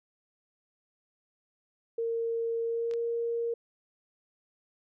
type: tone with pitch glide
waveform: sine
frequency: 460 to 466.4 Hz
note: A#4 to A#4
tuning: -23 to +1 cents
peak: -28 dBFS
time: 1.98-3.54 s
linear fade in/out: 5 ms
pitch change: +24 cents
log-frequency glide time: 2.62-2.96 s
type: clicks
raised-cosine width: 0.2 ms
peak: -31 dBFS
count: 2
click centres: 2.912 / 2.937 s
effects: none